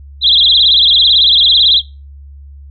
sine tone with vibrato, 3600 Hz, A7, 39 cents sharp, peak -5 dBFS, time 0.21-1.82 s, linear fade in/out 50 ms, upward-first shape sine, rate 18 Hz, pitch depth 200 cents each way, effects noise-tail reverb RT60 0.3 s tail -23 dB re dry + added 70 Hz sine -31 dBFS peak until 2.7 s

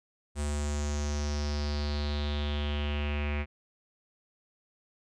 square tone with low-pass filter sweep, 73.42 Hz, D2, in tune, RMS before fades -31 dBFS, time 0.35-3.46 s, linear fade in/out 50 ms, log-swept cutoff 8500 to 2300 Hz, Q 5, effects none

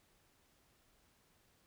silence, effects pink hiss -72 dBFS RMS until 1.66 s

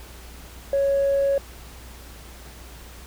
triangle tone with tanh clipping, 554.4 Hz, C#5, in tune, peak -18 dBFS, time 0.73-1.38 s, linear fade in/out 2 ms, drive 5 dB, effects added 60 Hz sine -42 dBFS peak until 3.06 s + pink hiss -45 dBFS RMS until 3.06 s

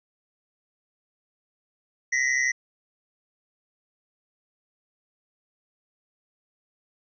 square tone pair together, 1890.5 / 2022 Hz, A#6 / B6, +24 / +40 cents, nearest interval minor second, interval 116 cents, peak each -25 dBFS, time 2.12-2.52 s, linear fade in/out 10 ms, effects resampled to 16000 Hz

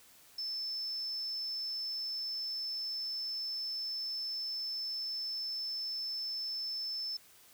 sine tone, 5274 Hz, E8, in tune, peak -35 dBFS, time 0.38-7.17 s, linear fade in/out 5 ms, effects white hiss -60 dBFS RMS until 7.53 s

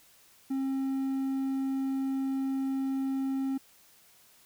triangle tone, 268.3 Hz, C4, 44 cents sharp, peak -26 dBFS, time 0.5-3.58 s, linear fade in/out 10 ms, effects white hiss -60 dBFS RMS until 4.45 s

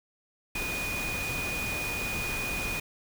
sine tone in noise, 2467 Hz, D#7, 15 cents flat, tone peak -32 dBFS, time 0.55-2.8 s, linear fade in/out 5 ms, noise pink, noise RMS -35 dBFS, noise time 0.55-2.8 s, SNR 0 dB, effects none

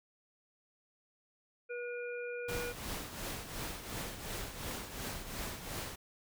harmonic tone, 483.3 Hz, B4, 38 cents flat, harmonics 1 / 3 / 5, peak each -39 / -45 / -47 dBFS, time 1.69-2.73 s, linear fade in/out 20 ms
pink noise with tremolo, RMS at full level -39 dBFS, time 2.48-5.96 s, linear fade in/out 10 ms, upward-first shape triangle, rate 2.8 Hz, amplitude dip 65%
effects none

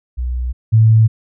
sine tone pair in turn, 61.74 / 111 Hz, B1 / A2, 0 / +16 cents, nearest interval minor seventh, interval 1016 cents, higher second, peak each -17 / -6 dBFS, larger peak second, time 0.17-0.53 / 0.72-1.08 s, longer neither, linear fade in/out 20 ms, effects none

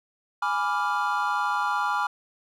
triangle chord, G# diminished seventh, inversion none, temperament equal, 830.6 / 987.8 / 1174.7 / 1396.9 Hz, G#5 / B5 / D6 / F6, 0 / 0 / 0 / 0 cents, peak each -27 dBFS, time 0.42-2.07 s, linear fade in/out 5 ms, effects none

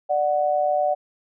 sine tone pair together, 591.9 / 740 Hz, D5 / F#5, +13 / 0 cents, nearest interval major third, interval 387 cents, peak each -21 dBFS, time 0.09-0.95 s, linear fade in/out 20 ms, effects none

